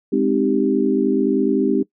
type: chord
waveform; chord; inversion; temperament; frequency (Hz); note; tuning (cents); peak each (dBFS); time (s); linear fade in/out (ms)
sine; Ab major seventh; none; equal; 207.7 / 261.6 / 311.1 / 392; Ab3 / C4 / Eb4 / G4; 0 / 0 / 0 / 0; -22 / -19 / -21 / -20; 0.12-1.83; 10
effects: noise-tail reverb RT60 0.1 s tail -20 dB re dry